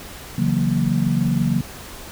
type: chord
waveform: sine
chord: F# dominant seventh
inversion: second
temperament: equal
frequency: 138.59 / 164.81 / 185 / 233.1 Hz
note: C#3 / E3 / F#3 / A#3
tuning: 0 / 0 / 0 / 0 cents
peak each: -22 dBFS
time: 0.38-1.61 s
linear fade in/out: 5 ms
effects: pink hiss -37 dBFS RMS until 2.11 s